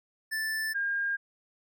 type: tone pair in turn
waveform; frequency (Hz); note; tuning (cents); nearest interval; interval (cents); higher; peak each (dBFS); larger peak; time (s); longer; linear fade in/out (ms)
square / sine; 1760 / 1613.2; A6 / G6; 0 / +49; major second; 151; first; -30 / -27; second; 0.31-0.74 / 0.74-1.17; neither; 20
effects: none